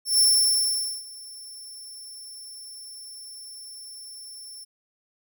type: tone with ADSR envelope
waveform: 20% pulse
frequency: 5390 Hz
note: E8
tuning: 38 cents sharp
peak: -10 dBFS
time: 0.05-4.65 s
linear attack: 150 ms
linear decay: 830 ms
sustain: -24 dB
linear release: 19 ms
effects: none